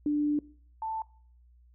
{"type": "tone pair in turn", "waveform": "sine", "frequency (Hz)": [295.3, 884.9], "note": ["D4", "A5"], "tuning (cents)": [10, 10], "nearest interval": "octave + perfect fifth", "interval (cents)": 1900, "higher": "second", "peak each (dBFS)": [-24, -31], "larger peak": "first", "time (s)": [[0.06, 0.39], [0.82, 1.02]], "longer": "first", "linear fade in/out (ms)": 2, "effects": ["noise-tail reverb RT60 0.5 s tail -21 dB re dry", "added 60 Hz sine -56 dBFS peak until 1.74 s"]}